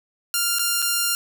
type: tone with dropouts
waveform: 5% pulse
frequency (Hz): 1396.9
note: F6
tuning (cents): 0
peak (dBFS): -8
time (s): 0.34-1.15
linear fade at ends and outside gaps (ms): 1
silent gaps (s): 0.586-0.593 / 0.82-0.824
effects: none